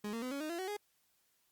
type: tone with pitch steps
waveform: 30% pulse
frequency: 208.3 / 229.8 / 253.5 / 279.7 / 308.5 / 340.3 / 375.5 / 414.2 Hz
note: G#3 / A#3 / B3 / C#4 / D#4 / F4 / F#4 / G#4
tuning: +5 / -25 / +45 / +16 / -15 / -45 / +26 / -5 cents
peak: -35 dBFS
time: 0.04-0.768 s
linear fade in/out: 5 ms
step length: 91 ms
effects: white hiss -75 dBFS RMS until 1.51 s + Opus 48 kbps